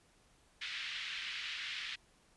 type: band-pass noise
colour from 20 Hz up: white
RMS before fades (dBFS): -42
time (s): 0.61-1.96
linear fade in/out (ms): 10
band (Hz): 1700 to 3600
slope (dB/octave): 24
effects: pink hiss -68 dBFS RMS until 2.36 s + resampled to 24000 Hz